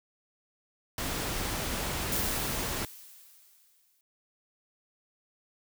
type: noise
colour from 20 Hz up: pink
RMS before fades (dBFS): -33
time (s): 0.98-2.85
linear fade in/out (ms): 2
type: noise with exponential decay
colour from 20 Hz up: blue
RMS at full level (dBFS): -31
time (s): 2.12-4.01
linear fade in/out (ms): 1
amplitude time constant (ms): 410
effects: none